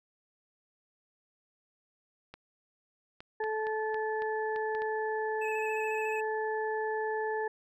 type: clicks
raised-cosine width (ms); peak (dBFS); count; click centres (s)
0.3; -29; 9; 2.34 / 3.205 / 3.44 / 3.669 / 3.944 / 4.221 / 4.561 / 4.75 / 4.82
type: harmonic tone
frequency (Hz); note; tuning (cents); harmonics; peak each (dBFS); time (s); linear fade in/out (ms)
434.9; A4; -20; 1 / 2 / 4; -32 / -35 / -38; 3.4-7.48; 5
type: tone with vibrato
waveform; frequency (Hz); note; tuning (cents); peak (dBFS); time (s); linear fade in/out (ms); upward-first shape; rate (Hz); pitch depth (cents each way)
triangle; 2580; E7; -38; -36; 5.41-6.21; 10; square; 14; 24
effects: none